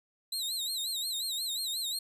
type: tone with vibrato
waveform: sawtooth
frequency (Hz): 3951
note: B7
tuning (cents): 0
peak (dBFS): -29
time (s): 0.32-1.99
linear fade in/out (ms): 5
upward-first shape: sine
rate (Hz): 5.6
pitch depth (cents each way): 130
effects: resampled to 32000 Hz